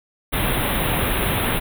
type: band-stop noise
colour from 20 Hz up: pink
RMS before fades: -21 dBFS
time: 0.32-1.6 s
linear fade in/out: 20 ms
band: 3800 to 9400 Hz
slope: 96 dB/octave
effects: none